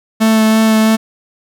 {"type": "tone with vibrato", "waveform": "45% pulse", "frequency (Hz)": 220, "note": "A3", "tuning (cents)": 0, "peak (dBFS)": -8, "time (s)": [0.2, 0.97], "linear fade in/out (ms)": 20, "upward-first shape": "sine", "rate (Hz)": 3, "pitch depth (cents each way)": 11, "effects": []}